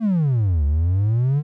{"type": "exponential two-way sweep", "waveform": "triangle", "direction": "down then up", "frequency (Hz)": [233.3, 70, 152.8], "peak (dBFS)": -13, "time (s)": [0, 1.43], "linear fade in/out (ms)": 50, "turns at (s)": 0.65, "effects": ["tanh soft clip ceiling -9 dBFS"]}